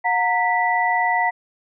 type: tone cluster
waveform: sine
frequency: 724 / 921 / 1969 Hz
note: F#5 / A#5 / B6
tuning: -38 / -21 / -6 cents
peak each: -21 dBFS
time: 0.04-1.31 s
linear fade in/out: 20 ms
effects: none